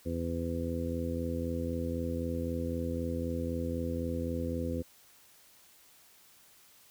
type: harmonic tone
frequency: 83.9 Hz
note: E2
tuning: 31 cents sharp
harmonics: 1 / 2 / 3 / 4 / 5 / 6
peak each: -36 / -40 / -36 / -41 / -45 / -38 dBFS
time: 0.05-4.83 s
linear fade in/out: 20 ms
effects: white hiss -60 dBFS RMS until 6.9 s